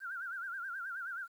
sine tone with vibrato, 1480 Hz, F#6, in tune, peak -38 dBFS, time 0-1.28 s, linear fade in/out 50 ms, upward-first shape sine, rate 9.4 Hz, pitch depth 140 cents each way, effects 11-bit

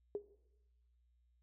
sine tone with exponential decay, 411.7 Hz, G#4, 15 cents flat, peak -32 dBFS, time 0.15-0.23 s, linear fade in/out 1 ms, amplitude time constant 17 ms, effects noise-tail reverb RT60 0.9 s tail -17 dB re dry + added 60 Hz sine -70 dBFS peak until 1.42 s

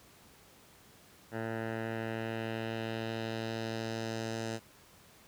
10% pulse tone with low-pass filter sweep, 112.8 Hz, A2, 44 cents sharp, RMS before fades -37 dBFS, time 1.31-4.6 s, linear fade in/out 50 ms, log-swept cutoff 1600 to 7200 Hz, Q 1.5, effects pink hiss -59 dBFS RMS until 5.27 s + high-pass 60 Hz 12 dB/octave

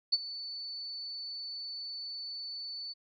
sine tone with ADSR envelope, 4488 Hz, C#8, 21 cents sharp, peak -21 dBFS, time 0.12-2.94 s, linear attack 14 ms, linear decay 35 ms, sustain -17 dB, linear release 25 ms, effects none

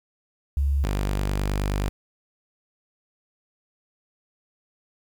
sine / sawtooth tone pair in turn, 70 / 49.5 Hz, C#2 / G1, +18 / +18 cents, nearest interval tritone, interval 600 cents, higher first, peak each -19 dBFS, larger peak neither, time 0.57-0.84 / 0.84-1.89 s, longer second, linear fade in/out 0 ms, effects 9-bit

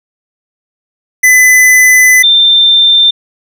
square / sine tone pair in turn, 2010 / 3581 Hz, B6 / A7, +30 / +30 cents, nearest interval minor seventh, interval 1000 cents, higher second, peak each -3 dBFS, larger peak neither, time 1.23-2.23 / 2.23-3.11 s, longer first, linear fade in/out 10 ms, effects none

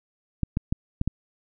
clicks, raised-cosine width 5 ms, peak -11 dBFS, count 5, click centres 0.433 / 0.571 / 0.725 / 1.014 / 1.076 s, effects none

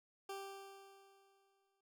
20% pulse tone with exponential decay, 392 Hz, G4, in tune, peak -38 dBFS, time 0.29-1.81 s, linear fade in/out 5 ms, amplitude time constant 330 ms, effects none

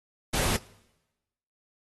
pink noise, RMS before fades -27 dBFS, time 0.33-0.57 s, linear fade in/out 10 ms, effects noise-tail reverb RT60 1.0 s tail -22 dB re dry + AAC 32 kbps

